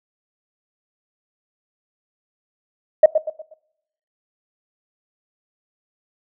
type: tone with echo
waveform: sine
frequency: 622.3 Hz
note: D#5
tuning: in tune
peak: -3 dBFS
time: 3.03-3.06 s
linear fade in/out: 5 ms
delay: 120 ms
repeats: 4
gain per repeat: -9 dB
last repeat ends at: 3.54 s
effects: noise-tail reverb RT60 0.8 s tail -21 dB re dry + tanh soft clip ceiling 0 dBFS